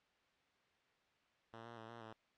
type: tone with pitch steps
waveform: 5% pulse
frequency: 114 / 117.3 / 112.4 / 116.9 / 111.1 Hz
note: A#2 / A#2 / A2 / A#2 / A2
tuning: -38 / +11 / +37 / +5 / +17 cents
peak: -40 dBFS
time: 1.53-2.13 s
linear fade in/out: 5 ms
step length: 120 ms
effects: white hiss -75 dBFS RMS until 2.37 s + low-pass 3000 Hz 12 dB/octave